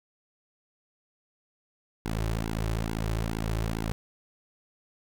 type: tone with flanger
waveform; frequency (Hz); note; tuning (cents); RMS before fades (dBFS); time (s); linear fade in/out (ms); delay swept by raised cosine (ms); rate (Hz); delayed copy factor
sawtooth; 55; A1; 0; -30; 2.05-3.92; 0; 1.6 to 4.3; 2.3; -0.95
effects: none